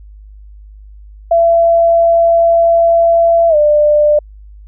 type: tone with pitch glide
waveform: sine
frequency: 673 to 596.1 Hz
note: E5 to D5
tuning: +36 to +26 cents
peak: -6 dBFS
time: 1.31-4.19 s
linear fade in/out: 5 ms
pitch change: -210 cents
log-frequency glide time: 3.49-3.56 s
effects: added 51 Hz sine -33 dBFS peak until 4.67 s